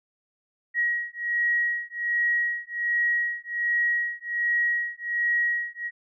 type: beating tone pair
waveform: sine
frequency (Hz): 1900 / 1901.3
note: A#6 / A#6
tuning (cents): +33 / +34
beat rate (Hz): 1.3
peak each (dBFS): -26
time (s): 0.74-5.91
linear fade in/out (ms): 50
effects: none